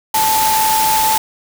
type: tone in noise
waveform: sine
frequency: 876 Hz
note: A5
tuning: 8 cents flat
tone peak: -13 dBFS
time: 0.14-1.18 s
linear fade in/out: 5 ms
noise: white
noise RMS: -18 dBFS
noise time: 0.14-1.18 s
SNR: +2 dB
effects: none